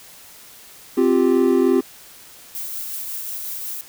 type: chord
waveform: triangle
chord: C suspended fourth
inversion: none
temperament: equal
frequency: 261.6 / 349.2 / 392 Hz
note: C4 / F4 / G4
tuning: 0 / 0 / 0 cents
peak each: -16 dBFS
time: 0.97-1.81 s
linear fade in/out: 10 ms
type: noise with tremolo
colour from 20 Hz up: violet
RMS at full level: -28 dBFS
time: 2.55-3.81 s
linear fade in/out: 0 ms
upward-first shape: triangle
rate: 5.5 Hz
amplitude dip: 30%
effects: white hiss -44 dBFS RMS until 3.88 s